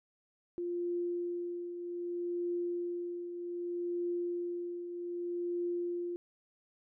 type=tone with tremolo; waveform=sine; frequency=349.2 Hz; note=F4; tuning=in tune; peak=-31 dBFS; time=0.58-6.16 s; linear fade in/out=0 ms; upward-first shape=triangle; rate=0.64 Hz; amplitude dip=60%; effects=none